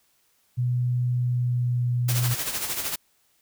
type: tone with pitch glide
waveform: sine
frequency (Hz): 123.47 to 122.19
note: B2 to B2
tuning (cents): 0 to -18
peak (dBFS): -21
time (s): 0.57-2.35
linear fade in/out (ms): 20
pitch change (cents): -18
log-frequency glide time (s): 1.16-1.91
type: noise with tremolo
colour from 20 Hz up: white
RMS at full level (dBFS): -27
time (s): 2.08-2.96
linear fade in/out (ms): 10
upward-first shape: sine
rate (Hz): 13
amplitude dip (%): 55
effects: white hiss -66 dBFS RMS until 3.41 s